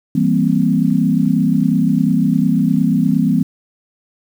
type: chord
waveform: sine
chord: C dominant seventh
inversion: first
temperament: equal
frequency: 164.81 / 196 / 233.1 / 261.6 Hz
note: E3 / G3 / Bb3 / C4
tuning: 0 / 0 / 0 / 0 cents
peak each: -17 dBFS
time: 0.15-3.43 s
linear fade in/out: 5 ms
effects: 7-bit

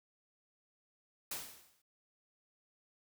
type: noise with exponential decay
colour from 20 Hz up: white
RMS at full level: -38 dBFS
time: 1.31-1.82 s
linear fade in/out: 5 ms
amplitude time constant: 110 ms
effects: none

